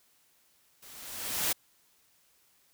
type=noise with level ramp; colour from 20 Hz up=white; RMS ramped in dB=-52 to -27 dBFS; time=0.82-1.53 s; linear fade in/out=10 ms; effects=white hiss -67 dBFS RMS until 2.73 s